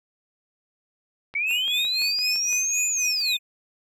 click train, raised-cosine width 0.3 ms, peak -26 dBFS, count 8, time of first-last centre 1.34-2.528 s, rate 5.89 Hz
sine linear two-way sweep, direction up then down, 2207 to 7090 to 3521 Hz, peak -22 dBFS, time 1.35-3.37 s, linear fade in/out 5 ms, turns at 2.88 s
square tone with tremolo, 2489 Hz, D#7, in tune, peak -25 dBFS, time 1.46-3.39 s, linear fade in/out 50 ms, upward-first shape sine, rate 3.9 Hz, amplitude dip 85%
white noise with exponential growth, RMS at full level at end -42 dBFS, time 3.04-3.22 s, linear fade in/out 2 ms, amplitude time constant 38 ms
effects none

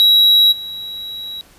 triangle tone with level steps, 3874 Hz, B7, 34 cents flat, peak -6 / -24 dBFS, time 0-1.41 s, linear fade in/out 0 ms, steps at 0.51 s, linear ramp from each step 20 ms, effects pink hiss -48 dBFS RMS until 1.58 s + resampled to 32000 Hz

